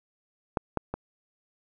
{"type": "clicks", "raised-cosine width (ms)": 1, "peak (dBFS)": [-11, -12, -17], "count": 3, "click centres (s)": [0.572, 0.773, 0.94], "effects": []}